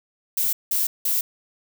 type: noise bursts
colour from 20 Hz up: violet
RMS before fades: -22 dBFS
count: 3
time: 0.37-1.21 s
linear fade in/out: 5 ms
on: 160 ms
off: 180 ms
effects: none